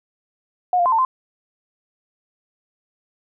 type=tone with pitch steps; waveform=sine; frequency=723 / 698 / 1035 / 898 / 1037 Hz; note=F#5 / F5 / C6 / A5 / C6; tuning=-40 / -1 / -19 / +35 / -16 cents; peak=-14 dBFS; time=0.73-1.05 s; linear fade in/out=2 ms; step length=64 ms; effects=none